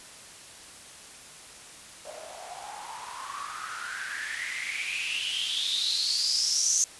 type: noise with band-pass filter sweep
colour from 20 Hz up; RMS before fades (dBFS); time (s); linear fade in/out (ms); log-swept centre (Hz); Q
blue; -31; 2.05-6.84; 0; 580 to 6400; 9.7
effects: white hiss -47 dBFS RMS until 6.99 s + resampled to 24000 Hz